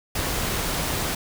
pink noise, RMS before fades -26 dBFS, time 0.15-1.15 s, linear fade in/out 5 ms, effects none

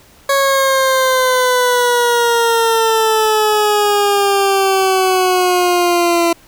20% pulse exponential sweep, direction down, 554.4 to 337.7 Hz, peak -6 dBFS, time 0.29-6.33 s, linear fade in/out 5 ms, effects pink hiss -46 dBFS RMS until 6.47 s

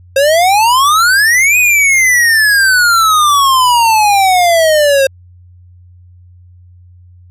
square exponential two-way sweep, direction up then down, 531 to 2523 to 531 Hz, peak -7 dBFS, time 0.16-5.07 s, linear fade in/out 5 ms, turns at 1.58 s, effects added 89 Hz sine -37 dBFS peak until 7.3 s + resampled to 32000 Hz

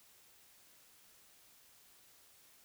silence, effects white hiss -64 dBFS RMS until 2.64 s

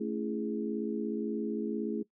sine chord, A major seventh, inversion none, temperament equal with one note detuned, 220 / 277.2 / 333.3 / 415.3 Hz, A3 / C#4 / E4 / G#4, 0 / 0 / +19 / 0 cents, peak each -34 / -39 / -37 / -37 dBFS, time 0-2.03 s, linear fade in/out 10 ms, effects noise-tail reverb RT60 0.1 s tail -20 dB re dry

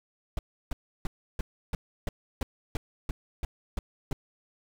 brown noise bursts, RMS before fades -29 dBFS, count 12, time 0.37-4.13 s, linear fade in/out 2 ms, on 20 ms, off 320 ms, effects none

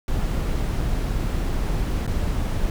brown noise with dropouts, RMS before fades -23 dBFS, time 0.08-2.7 s, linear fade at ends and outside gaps 1 ms, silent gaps 2.066-2.076 s, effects none

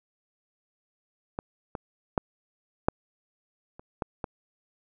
clicks, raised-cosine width 1 ms, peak -17 / -19 / -9 / -6 / -30 / -15 / -17 dBFS, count 7, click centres 1.389 / 1.752 / 2.178 / 2.885 / 3.795 / 4.022 / 4.242 s, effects none

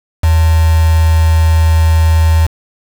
sine tone with quantisation, 80.9 Hz, E2, 32 cents flat, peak -6 dBFS, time 0.23-2.47 s, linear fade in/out 10 ms, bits 3, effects none

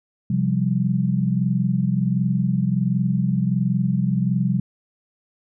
sine chord, C suspended fourth, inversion none, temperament equal, 130.81 / 174.61 / 196 Hz, C3 / F3 / G3, 0 / 0 / 0 cents, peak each -22 dBFS, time 0.3-4.6 s, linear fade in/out 5 ms, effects none

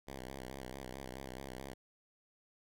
5% pulse tone with vibrato, 65.41 Hz, C2, in tune, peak -33 dBFS, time 0.07-1.74 s, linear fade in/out 10 ms, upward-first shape square, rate 4.6 Hz, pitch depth 69 cents each way, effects none

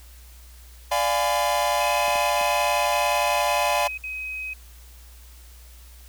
45% pulse chord, D diminished seventh, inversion none, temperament equal with one note detuned, 587.3 / 698.5 / 830.6 / 1010.9 Hz, D5 / F5 / Ab5 / Cb6, 0 / 0 / 0 / +40 cents, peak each -26 dBFS, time 0.91-3.88 s, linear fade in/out 10 ms
sine tone bursts, 2530 Hz, D#7, 28 cents sharp, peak -29 dBFS, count 5, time 1.8-4.536 s, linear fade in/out 5 ms, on 500 ms, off 59 ms
clicks, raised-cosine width 2 ms, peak -29 dBFS, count 3, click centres 2.082 / 2.157 / 2.413 s
effects added 60 Hz sine -44 dBFS peak until 6.08 s + white hiss -52 dBFS RMS until 6.08 s

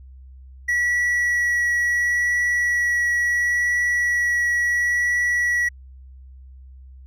triangle tone with vibrato, 1935 Hz, B6, 36 cents flat, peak -16 dBFS, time 0.68-5.69 s, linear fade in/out 10 ms, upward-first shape triangle, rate 0.72 Hz, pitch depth 8 cents each way, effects added 65 Hz sine -40 dBFS peak until 7.06 s

